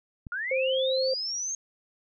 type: click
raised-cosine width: 5 ms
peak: -27 dBFS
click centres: 0.268 s
type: linear sweep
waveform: sine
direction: up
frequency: 1382 to 6500 Hz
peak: -29 dBFS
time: 0.32-1.55 s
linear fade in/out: 2 ms
type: tone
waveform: sine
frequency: 525 Hz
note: C5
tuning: 6 cents sharp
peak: -24 dBFS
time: 0.51-1.14 s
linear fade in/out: 5 ms
effects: none